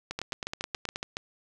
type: two click trains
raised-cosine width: 0.2 ms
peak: -15 / -16 dBFS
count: 8 / 9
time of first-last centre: 0.19-1.169 / 0.11-0.959 s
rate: 7.15 / 9.42 Hz
effects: none